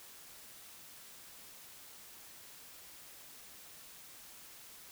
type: silence
effects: white hiss -54 dBFS RMS until 4.91 s